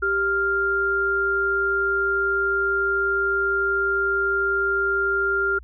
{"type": "tone pair together", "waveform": "sine", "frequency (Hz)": [392, 1396.9], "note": ["G4", "F6"], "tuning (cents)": [0, 0], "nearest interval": "octave + minor seventh", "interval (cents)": 2200, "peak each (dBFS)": [-25, -20], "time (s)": [0.02, 5.59], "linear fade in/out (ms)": 10, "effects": ["added 60 Hz sine -40 dBFS peak until 5.63 s"]}